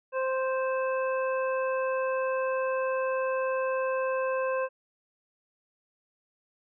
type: harmonic tone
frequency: 523.3 Hz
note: C5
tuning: in tune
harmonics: 1 / 2 / 3 / 5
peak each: -27 / -33 / -37 / -41 dBFS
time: 0.12-4.69 s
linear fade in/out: 50 ms
effects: none